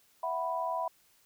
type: chord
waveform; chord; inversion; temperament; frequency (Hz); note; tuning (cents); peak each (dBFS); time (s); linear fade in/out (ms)
sine; E suspended second; none; equal; 659.3 / 740 / 987.8; E5 / F#5 / B5; 0 / 0 / 0; -35 / -37 / -33; 0.23-0.88; 5
effects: white hiss -66 dBFS RMS until 1.25 s